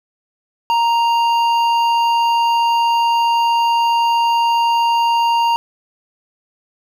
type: tone with hard clipping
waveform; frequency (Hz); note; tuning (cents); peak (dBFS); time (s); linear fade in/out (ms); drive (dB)
sine; 932.3; A#5; 0; -14; 0.7-5.56; 0; 9
effects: none